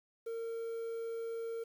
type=tone with quantisation; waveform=triangle; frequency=457.8 Hz; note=A#4; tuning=31 cents flat; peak=-35 dBFS; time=0.26-1.64 s; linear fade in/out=10 ms; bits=10; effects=none